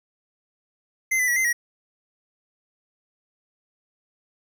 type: tone with pitch steps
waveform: square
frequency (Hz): 2070 / 2002 / 1929 / 2070 / 1905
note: C7 / B6 / B6 / C7 / A#6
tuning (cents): -19 / +23 / -41 / -19 / +37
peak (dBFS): -20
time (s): 1.11-1.53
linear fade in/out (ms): 10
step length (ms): 84
effects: none